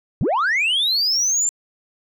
sine linear sweep, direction up, 87.8 to 7350 Hz, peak -14 dBFS, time 0.21-1.49 s, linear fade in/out 0 ms, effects tanh soft clip ceiling -15 dBFS

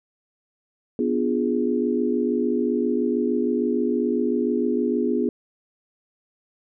sine chord, B diminished seventh, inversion none, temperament equal, 246.9 / 293.7 / 349.2 / 415.3 Hz, B3 / D4 / F4 / Ab4, 0 / 0 / 0 / 0 cents, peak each -23 / -28 / -26 / -25 dBFS, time 0.99-5.29 s, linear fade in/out 2 ms, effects none

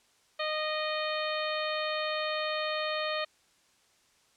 harmonic tone with a mistuned harmonic, 615 Hz, D#5, 20 cents flat, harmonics 1 / 2 / 3 / 4 / 5 / 6 / 7, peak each -33 / -36 / -38 / -39 / -40 / -41 / -41 dBFS, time 0.39-3.25 s, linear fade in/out 10 ms, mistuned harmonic 3, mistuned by +20 cents, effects white hiss -66 dBFS RMS until 4.36 s + low-pass 8000 Hz 12 dB/octave

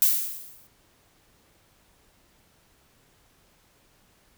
violet noise with exponential decay, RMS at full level -17 dBFS, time 0.02-0.67 s, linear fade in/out 0 ms, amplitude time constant 140 ms, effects pink hiss -62 dBFS RMS until 4.37 s

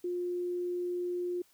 sine tone, 354.8 Hz, F4, 27 cents sharp, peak -31 dBFS, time 0.04-1.42 s, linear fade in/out 5 ms, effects white hiss -66 dBFS RMS until 1.53 s

